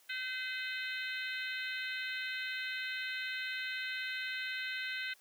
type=harmonic tone with a mistuned harmonic; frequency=512 Hz; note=C5; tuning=38 cents flat; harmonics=3 / 4 / 5 / 6 / 7 / 8; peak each=-40 / -42 / -44 / -46 / -47 / -48 dBFS; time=0.09-5.14 s; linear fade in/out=10 ms; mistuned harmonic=7; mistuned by=+44 cents; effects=white hiss -65 dBFS RMS until 5.2 s + high-pass 300 Hz 12 dB/octave